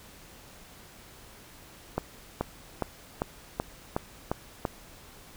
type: accelerating click train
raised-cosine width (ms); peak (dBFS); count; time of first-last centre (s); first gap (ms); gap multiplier
1; -13; 8; 1.98-4.652; 430; 0.96
effects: pink hiss -51 dBFS RMS until 5.36 s